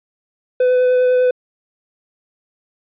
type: tone with vibrato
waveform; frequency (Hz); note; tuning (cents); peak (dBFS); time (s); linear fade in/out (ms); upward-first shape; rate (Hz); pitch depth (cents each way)
triangle; 503; B4; +32; -9; 0.6-1.31; 5; triangle; 10; 12
effects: resampled to 8000 Hz